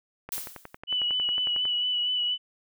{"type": "click train", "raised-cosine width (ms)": 0.5, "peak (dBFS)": -24, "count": 16, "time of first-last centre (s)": [0.29, 1.654], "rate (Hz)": 11}
{"type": "noise with exponential decay", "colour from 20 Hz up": "blue", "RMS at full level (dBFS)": -29, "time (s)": [0.32, 0.77], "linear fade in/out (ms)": 2, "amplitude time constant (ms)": 96}
{"type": "tone with vibrato", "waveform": "sine", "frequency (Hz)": 2960, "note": "F#7", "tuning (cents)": 0, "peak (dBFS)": -24, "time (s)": [0.87, 2.38], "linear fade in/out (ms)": 50, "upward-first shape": "sine", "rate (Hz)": 4.2, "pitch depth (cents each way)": 24}
{"effects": []}